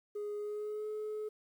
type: tone with pitch glide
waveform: sine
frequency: 415.3 to 427.2 Hz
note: G#4 to G#4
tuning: 0 to +49 cents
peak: -34 dBFS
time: 0.15-1.29 s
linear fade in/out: 10 ms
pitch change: +49 cents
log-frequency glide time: 0.38-0.87 s
effects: tanh soft clip ceiling -35 dBFS + 11-bit